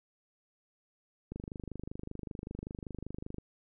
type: click train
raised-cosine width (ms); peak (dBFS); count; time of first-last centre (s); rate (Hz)
3; -27; 53; 1.32-3.383; 25.2
effects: none